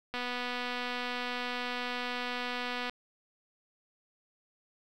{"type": "click train", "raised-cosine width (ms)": 0.3, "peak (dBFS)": -20, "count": 679, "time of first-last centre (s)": [0.14, 2.896], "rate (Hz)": 246, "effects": ["9-bit"]}